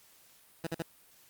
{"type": "tone bursts", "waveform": "15% pulse", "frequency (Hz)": 164.81, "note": "E3", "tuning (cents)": 0, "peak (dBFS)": -26, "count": 3, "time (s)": [0.64, 0.822], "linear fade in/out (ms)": 2, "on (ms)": 28, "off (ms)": 49, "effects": ["white hiss -61 dBFS RMS until 1.29 s", "Opus 48 kbps"]}